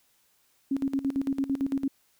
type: tone with tremolo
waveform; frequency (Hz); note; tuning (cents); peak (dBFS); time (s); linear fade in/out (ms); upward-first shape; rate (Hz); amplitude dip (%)
sine; 272.7; C#4; -28; -23; 0.71-1.88; 5; square; 8.9; 80
effects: white hiss -67 dBFS RMS until 2.19 s